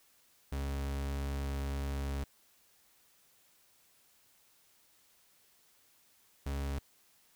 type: tone pair in turn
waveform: 40% pulse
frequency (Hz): 69.3 / 69.63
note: C#2 / C#2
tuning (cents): 0 / +8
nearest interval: unison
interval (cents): 8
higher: second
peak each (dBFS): -33 / -33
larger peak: neither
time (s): 0.52-2.24 / 6.46-6.79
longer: first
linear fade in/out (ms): 5
effects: white hiss -67 dBFS RMS until 7.35 s